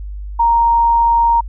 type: tone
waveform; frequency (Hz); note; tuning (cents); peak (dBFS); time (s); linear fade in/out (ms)
sine; 932.3; A#5; 0; -9; 0.39-1.41; 10
effects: added 50 Hz sine -24 dBFS peak until 1.48 s